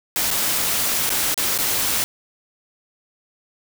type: noise with dropouts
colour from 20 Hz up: white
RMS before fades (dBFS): -21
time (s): 0.16-2.04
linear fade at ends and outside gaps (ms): 0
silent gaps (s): 0.305-0.312 / 1.093-1.103 / 1.343-1.377 / 1.577-1.587
effects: none